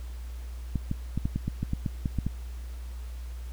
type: clicks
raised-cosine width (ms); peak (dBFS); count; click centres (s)
5; -15; 12; 0.757 / 0.914 / 1.176 / 1.255 / 1.36 / 1.48 / 1.63 / 1.734 / 1.862 / 2.058 / 2.187 / 2.266
effects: added 60 Hz sine -35 dBFS peak until 3.52 s + pink hiss -54 dBFS RMS until 3.52 s